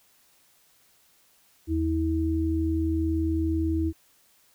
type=tone pair together; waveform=sine; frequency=80.64 / 322.9 Hz; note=E2 / E4; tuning=-38 / -36 cents; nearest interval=2 octaves; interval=2402 cents; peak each=-26 / -25 dBFS; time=1.67-3.93 s; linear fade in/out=50 ms; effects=white hiss -62 dBFS RMS until 4.54 s